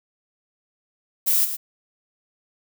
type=noise with echo; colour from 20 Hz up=violet; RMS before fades=-19 dBFS; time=1.26-1.46 s; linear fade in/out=20 ms; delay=110 ms; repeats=1; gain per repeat=-9 dB; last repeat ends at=1.57 s; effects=none

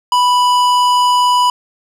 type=tone with tanh clipping; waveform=sine; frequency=987.8 Hz; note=B5; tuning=in tune; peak=-11 dBFS; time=0.12-1.5 s; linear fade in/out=2 ms; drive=16 dB; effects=none

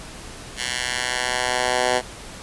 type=tone with high-pass filter sweep; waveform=10% pulse; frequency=125 Hz; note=B2; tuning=21 cents sharp; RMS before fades=-23 dBFS; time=0.56-2.02 s; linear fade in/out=50 ms; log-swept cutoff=2400 to 550 Hz; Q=0.9; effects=pink hiss -38 dBFS RMS until 2.42 s + resampled to 24000 Hz

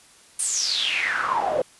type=noise with band-pass filter sweep; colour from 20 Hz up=pink; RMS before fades=-24 dBFS; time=0.39-1.62 s; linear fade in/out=5 ms; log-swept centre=9500 to 520 Hz; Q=8.3; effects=white hiss -52 dBFS RMS until 1.79 s + resampled to 24000 Hz

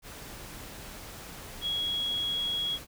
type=tone in noise; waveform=sine; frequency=3322 Hz; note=G#7; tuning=in tune; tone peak=-28 dBFS; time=1.61-2.79 s; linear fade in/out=50 ms; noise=pink; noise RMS=-44 dBFS; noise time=0.02-2.87 s; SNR=+13 dB; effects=none

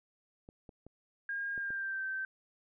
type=clicks; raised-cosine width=2 ms; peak=-37 dBFS; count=5; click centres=0.489 / 0.692 / 0.866 / 1.578 / 1.705 s
type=tone with pitch glide; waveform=sine; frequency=1619 to 1552.2 Hz; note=G#6 to G6; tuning=-45 to -18 cents; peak=-34 dBFS; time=1.29-2.25 s; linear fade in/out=2 ms; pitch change=-73 cents; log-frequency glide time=1.55-2.04 s
effects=none

